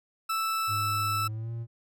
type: tone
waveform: 40% pulse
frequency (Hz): 1318.5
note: E6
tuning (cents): 0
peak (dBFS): -26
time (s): 0.29-1.28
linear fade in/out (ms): 10
type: tone with pitch glide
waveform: triangle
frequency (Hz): 103.83 to 115.87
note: G#2 to A#2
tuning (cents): 0 to -10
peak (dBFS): -30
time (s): 0.67-1.67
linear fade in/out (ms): 50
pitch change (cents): +190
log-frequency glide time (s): 1.18-1.51
effects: none

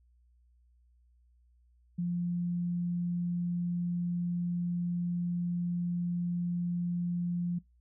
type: tone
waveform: sine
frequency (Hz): 174.61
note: F3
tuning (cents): 0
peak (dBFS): -29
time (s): 1.98-7.59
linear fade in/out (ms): 10
effects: noise-tail reverb RT60 0.2 s tail -23 dB re dry + added 60 Hz sine -62 dBFS peak until 7.8 s

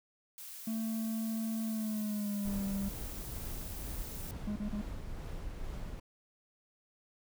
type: noise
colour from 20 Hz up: blue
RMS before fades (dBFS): -47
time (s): 0.38-4.31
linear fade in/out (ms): 0
type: tone with pitch glide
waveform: triangle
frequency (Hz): 222.8 to 197.35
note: A3 to G3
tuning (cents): +22 to +12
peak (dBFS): -31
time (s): 0.67-2.89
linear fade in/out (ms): 5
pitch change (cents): -210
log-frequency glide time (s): 1.63-2.63
type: noise with tremolo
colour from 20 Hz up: brown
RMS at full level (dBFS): -40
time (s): 2.45-6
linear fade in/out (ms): 5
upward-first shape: triangle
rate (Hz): 2.2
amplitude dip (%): 30
type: tone bursts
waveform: triangle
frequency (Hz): 207.7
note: G#3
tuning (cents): 0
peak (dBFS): -32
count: 3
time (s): 4.47-4.816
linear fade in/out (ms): 5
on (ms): 90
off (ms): 38
effects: none

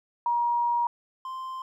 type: tone pair in turn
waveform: sine / triangle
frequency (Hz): 951 / 1043.4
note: A#5 / C6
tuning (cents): +34 / -5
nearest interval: major second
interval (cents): 161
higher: second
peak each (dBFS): -22 / -31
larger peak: first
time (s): 0.26-0.87 / 1.25-1.62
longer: first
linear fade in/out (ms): 2
effects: none

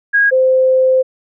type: tone pair in turn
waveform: sine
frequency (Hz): 1641 / 519.1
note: G#6 / C5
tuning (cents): -21 / -14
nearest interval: octave + minor sixth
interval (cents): 1993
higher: first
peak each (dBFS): -8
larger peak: neither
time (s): 0.13-0.31 / 0.31-1.03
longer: second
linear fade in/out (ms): 20
effects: none

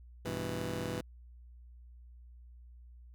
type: chord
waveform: 15% pulse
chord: E minor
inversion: first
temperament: just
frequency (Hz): 98.89 / 123.61 / 164.81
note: G2 / B2 / E3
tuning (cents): +16 / +2 / 0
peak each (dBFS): -34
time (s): 0.25-1.01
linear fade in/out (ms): 5
effects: added 60 Hz sine -51 dBFS peak until 3.14 s

